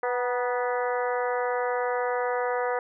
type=harmonic tone with a mistuned harmonic; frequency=246.9 Hz; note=B3; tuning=in tune; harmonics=2 / 3 / 4 / 5 / 6 / 7 / 8; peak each=-27 / -31 / -33 / -35 / -37 / -38 / -39 dBFS; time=0.03-2.79 s; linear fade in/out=2 ms; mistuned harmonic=4; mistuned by=-41 cents; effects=none